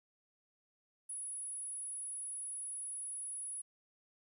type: tone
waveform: sine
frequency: 10210 Hz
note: D#9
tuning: 44 cents sharp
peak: -40 dBFS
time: 1.09-3.62 s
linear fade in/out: 10 ms
effects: 12-bit